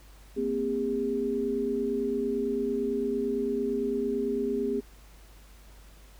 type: tone cluster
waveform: sine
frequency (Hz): 232.7 / 261.6 / 405.8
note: A#3 / C4 / G#4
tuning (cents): -3 / 0 / -40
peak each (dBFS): -33 / -32 / -28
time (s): 0.36-4.81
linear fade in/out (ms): 20
effects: added 50 Hz sine -50 dBFS peak until 6.19 s + pink hiss -57 dBFS RMS until 6.19 s

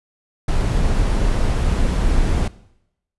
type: noise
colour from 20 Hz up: brown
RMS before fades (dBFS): -17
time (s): 0.48-2.48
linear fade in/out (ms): 5
effects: noise-tail reverb RT60 0.8 s tail -19 dB re dry + resampled to 24000 Hz

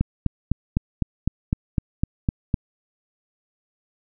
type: click train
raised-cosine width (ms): 5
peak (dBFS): -7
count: 11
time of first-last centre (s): 0.01-2.542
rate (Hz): 3.95
effects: none

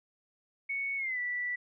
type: tone with pitch glide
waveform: sine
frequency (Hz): 2218 to 1964.6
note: C#7 to B6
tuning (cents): 0 to -10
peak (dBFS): -31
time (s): 0.69-1.56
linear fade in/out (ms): 10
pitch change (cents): -210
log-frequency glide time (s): 0.97-1.19
effects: none

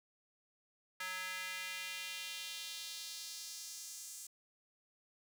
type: tone with high-pass filter sweep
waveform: square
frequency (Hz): 185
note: F#3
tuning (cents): 0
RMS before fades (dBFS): -45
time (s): 1-4.27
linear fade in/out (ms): 5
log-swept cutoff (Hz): 1600 to 7400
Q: 1.8
effects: none

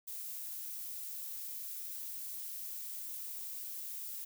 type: noise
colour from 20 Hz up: violet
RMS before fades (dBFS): -43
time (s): 0.07-4.25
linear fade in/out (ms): 10
effects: none

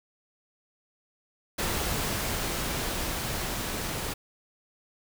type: noise with level ramp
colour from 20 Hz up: pink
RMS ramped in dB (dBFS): -29 to -33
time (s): 1.58-4.14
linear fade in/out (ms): 10
effects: none

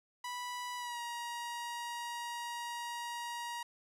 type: tone with pitch glide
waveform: sawtooth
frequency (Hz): 984 to 948.8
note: B5 to A#5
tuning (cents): -7 to +30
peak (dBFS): -35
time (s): 0.24-3.63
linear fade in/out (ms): 5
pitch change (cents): -63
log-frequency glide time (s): 0.77-1
effects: low-pass 12000 Hz 12 dB/octave

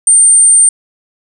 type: tone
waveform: sine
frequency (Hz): 8870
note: C#9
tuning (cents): 0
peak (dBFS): -3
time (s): 0.07-0.69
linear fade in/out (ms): 2
effects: none

